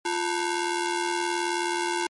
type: ring-modulated tone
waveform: sawtooth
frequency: 619 Hz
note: D#5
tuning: 9 cents flat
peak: -18 dBFS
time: 0.05-2.07 s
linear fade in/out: 5 ms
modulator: 270 Hz
effects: MP3 48 kbps